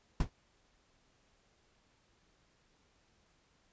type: noise with exponential decay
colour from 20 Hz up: brown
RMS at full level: -23 dBFS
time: 0.2-0.3 s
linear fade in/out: 5 ms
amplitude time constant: 21 ms
effects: pink hiss -71 dBFS RMS until 3.72 s + resampled to 16000 Hz